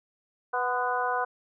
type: harmonic tone with a mistuned harmonic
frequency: 246.9 Hz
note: B3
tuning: in tune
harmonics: 2 / 3 / 4 / 5 / 6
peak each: -33 / -30 / -30 / -34 / -32 dBFS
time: 0.53-1.25 s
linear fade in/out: 10 ms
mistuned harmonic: 4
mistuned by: +41 cents
effects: none